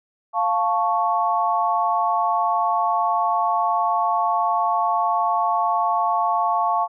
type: chord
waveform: sine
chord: F augmented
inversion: none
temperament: equal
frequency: 698.5 / 880 / 1108.7 Hz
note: F5 / A5 / C#6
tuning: 0 / 0 / 0 cents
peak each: -22 dBFS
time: 0.33-6.88 s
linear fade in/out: 50 ms
effects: none